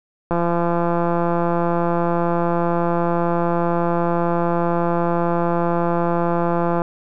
click train, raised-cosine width 1 ms, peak -7 dBFS, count 1114, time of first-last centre 0.31-6.819 s, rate 171 Hz, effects none

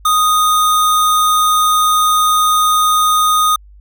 sine tone with sample-and-hold, 1244.5 Hz, D#6, in tune, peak -9 dBFS, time 0.05-3.56 s, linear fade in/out 5 ms, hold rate 4900 Hz, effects added 50 Hz sine -38 dBFS peak until 3.8 s

